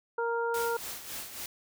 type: harmonic tone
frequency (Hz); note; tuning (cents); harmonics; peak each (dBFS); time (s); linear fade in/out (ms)
466.2; A#4; 0; 1 / 2 / 3; -30 / -33 / -35; 0.18-0.77; 5
type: noise with tremolo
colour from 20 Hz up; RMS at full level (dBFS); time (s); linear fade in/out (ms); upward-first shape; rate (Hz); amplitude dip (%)
white; -38; 0.54-1.46; 2; sine; 3.6; 60
effects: none